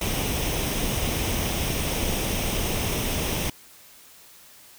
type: noise with comb filter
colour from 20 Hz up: pink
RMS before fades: -26 dBFS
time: 0.01-3.5 s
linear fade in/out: 5 ms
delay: 0.34 ms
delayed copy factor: +0.5
effects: white hiss -50 dBFS RMS until 4.78 s